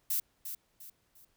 violet noise with echo, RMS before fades -31 dBFS, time 0.1-0.2 s, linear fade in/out 5 ms, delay 350 ms, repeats 3, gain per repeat -9 dB, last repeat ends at 1.25 s, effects pink hiss -73 dBFS RMS until 1.36 s

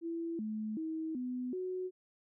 sine tone with pitch steps, 333.5 / 215.9 / 319.2 / 250.6 / 368.7 Hz, E4 / A3 / D#4 / B3 / F#4, +20 / -33 / +44 / +25 / -6 cents, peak -35 dBFS, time 0.01-1.91 s, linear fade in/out 50 ms, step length 380 ms, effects none

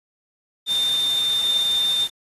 sine tone in noise, 3607 Hz, A7, 42 cents sharp, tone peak -18 dBFS, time 0.66-2.1 s, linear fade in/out 50 ms, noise white, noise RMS -33 dBFS, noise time 0.66-2.1 s, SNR +12 dB, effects AAC 32 kbps

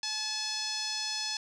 5% pulse tone with low-pass filter, 861 Hz, A5, 38 cents flat, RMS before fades -34 dBFS, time 0.03-1.37 s, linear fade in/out 2 ms, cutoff 5200 Hz, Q 3.3, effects none

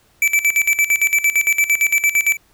square tone with tremolo, 2318 Hz, D7, 23 cents flat, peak -12 dBFS, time 0.22-2.37 s, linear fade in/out 2 ms, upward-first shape square, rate 8.8 Hz, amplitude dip 80%, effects pink hiss -56 dBFS RMS until 2.53 s

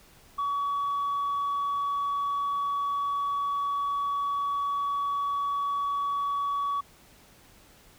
sine tone, 1132 Hz, C#6, 36 cents sharp, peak -24 dBFS, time 0.38-6.81 s, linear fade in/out 10 ms, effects tanh soft clip ceiling -24 dBFS + pink hiss -56 dBFS RMS until 7.98 s

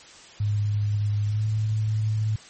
sine tone with pitch glide, 103.83 to 108.05 Hz, G#2 to A2, 0 to -31 cents, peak -21 dBFS, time 0.4-2.36 s, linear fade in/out 5 ms, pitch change +69 cents, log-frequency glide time 1.26-1.46 s, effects white hiss -47 dBFS RMS until 2.49 s + MP3 32 kbps

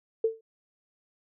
sine tone with exponential decay, 447.7 Hz, A4, 30 cents sharp, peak -18 dBFS, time 0.24-0.41 s, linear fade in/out 5 ms, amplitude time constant 35 ms, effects none

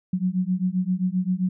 sine beating tone pair, 180 / 187.6 Hz, F#3 / F#3, -47 / +24 cents, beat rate 7.6 Hz, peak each -24 dBFS, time 0.13-1.49 s, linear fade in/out 5 ms, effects none

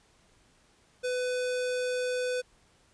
square tone, 500 Hz, B4, 21 cents sharp, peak -29 dBFS, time 1.03-2.42 s, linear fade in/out 20 ms, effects pink hiss -64 dBFS RMS until 2.93 s + resampled to 22050 Hz

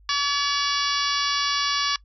harmonic tone, 570 Hz, C#5, 48 cents sharp, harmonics 2 / 3 / 4 / 5 / 6 / 7 / 8 / 9 / 10, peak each -26 / -29 / -33 / -31 / -30 / -34 / -30 / -31 / -35 dBFS, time 0.09-1.96 s, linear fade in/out 2 ms, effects noise-tail reverb RT60 0.1 s tail -22 dB re dry + added 50 Hz sine -50 dBFS peak until 2.04 s

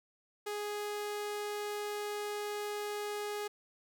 sawtooth tone, 415.3 Hz, G#4, in tune, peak -32 dBFS, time 0.46-3.48 s, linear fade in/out 10 ms, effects none

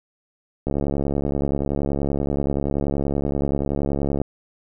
click train, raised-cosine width 2 ms, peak -10 dBFS, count 251, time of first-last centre 0.67-4.216 s, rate 70.5 Hz, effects none

